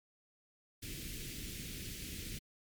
pink band-stop noise, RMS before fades -44 dBFS, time 0.82-2.39 s, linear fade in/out 10 ms, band 370 to 2100 Hz, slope 24 dB/octave, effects MP3 96 kbps

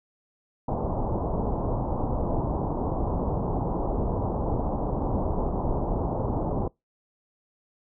pink low-pass noise, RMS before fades -27 dBFS, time 0.68-6.68 s, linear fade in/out 5 ms, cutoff 980 Hz, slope 48 dB/octave, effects noise-tail reverb RT60 0.2 s tail -25 dB re dry

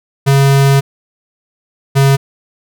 square tone pair in turn, 137.9 / 137.23 Hz, C#3 / C#3, -9 / -17 cents, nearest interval unison, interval 8 cents, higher first, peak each -7 dBFS, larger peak neither, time 0.26-0.81 / 1.95-2.17 s, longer first, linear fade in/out 20 ms, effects none

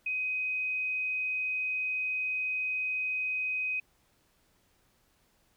sine tone, 2514 Hz, D#7, 17 cents sharp, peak -29 dBFS, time 0.06-3.8 s, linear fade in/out 5 ms, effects pink hiss -69 dBFS RMS until 5.56 s

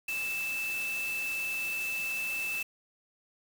sine tone in noise, 2637 Hz, E7, in tune, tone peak -31 dBFS, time 0.08-2.63 s, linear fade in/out 5 ms, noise white, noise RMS -42 dBFS, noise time 0.08-2.63 s, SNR +8 dB, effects none

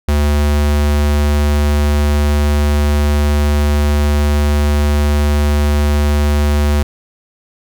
square tone, 73.42 Hz, D2, in tune, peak -11 dBFS, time 0.08-6.83 s, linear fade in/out 5 ms, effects none

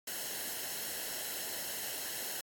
white noise with comb filter, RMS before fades -39 dBFS, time 0.07-2.41 s, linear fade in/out 5 ms, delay 0.84 ms, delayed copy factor -0.6, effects AAC 64 kbps

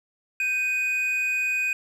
triangle tone pair together, 1565.7 / 2489 Hz, G6 / D#7, -3 / 0 cents, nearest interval minor sixth, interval 803 cents, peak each -33 / -21 dBFS, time 0.4-1.73 s, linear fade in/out 2 ms, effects none

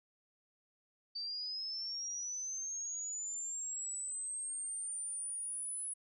sine linear sweep, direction up, 4600 to 10220 Hz, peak -38 dBFS, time 1.15-5.94 s, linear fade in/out 10 ms, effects none

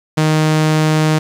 sawtooth tone, 155.56 Hz, D#3, in tune, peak -7 dBFS, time 0.17-1.19 s, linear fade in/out 10 ms, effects low-pass 9000 Hz 12 dB/octave + 7-bit

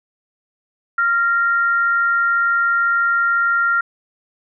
sine tone pair together, 1389 / 1857 Hz, F6 / A#6, -10 / -7 cents, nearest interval perfect fourth, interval 503 cents, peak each -14 / -25 dBFS, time 0.98-3.81 s, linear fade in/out 5 ms, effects none

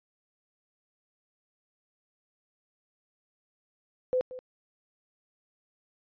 sine tone with echo, 508 Hz, B4, 49 cents sharp, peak -23 dBFS, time 4.13-4.21 s, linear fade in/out 0 ms, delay 180 ms, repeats 1, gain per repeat -15 dB, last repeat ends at 4.39 s, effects resampled to 11025 Hz

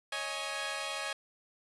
10% pulse chord, C# suspended second, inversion none, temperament equal with one note detuned, 554.4 / 630.9 / 830.6 Hz, C#5 / D#5 / G#5, 0 / +24 / 0 cents, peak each -31 dBFS, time 0.12-1.13 s, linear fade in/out 5 ms, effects resampled to 24000 Hz + 9-bit

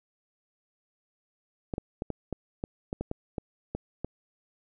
clicks, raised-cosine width 2 ms, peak -18 dBFS, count 12, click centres 1.738 / 1.781 / 2.021 / 2.103 / 2.327 / 2.639 / 2.929 / 3.01 / 3.114 / 3.382 / 3.75 / 4.046 s, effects none

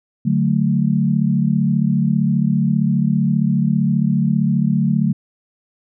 sine chord, D major, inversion none, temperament equal, 146.83 / 185 / 220 Hz, D3 / F#3 / A3, 0 / 0 / 0 cents, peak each -18 dBFS, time 0.25-5.13 s, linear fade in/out 10 ms, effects none

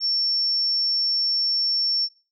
sine tone, 5440 Hz, F8, 46 cents flat, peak -19 dBFS, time 0-2.09 s, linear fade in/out 50 ms, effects noise-tail reverb RT60 0.3 s tail -18 dB re dry

